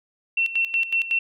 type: tone with tremolo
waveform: sine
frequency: 2708 Hz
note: E7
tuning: 46 cents sharp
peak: -18 dBFS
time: 0.37-1.19 s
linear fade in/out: 5 ms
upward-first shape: square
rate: 5.4 Hz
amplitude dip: 75%
effects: none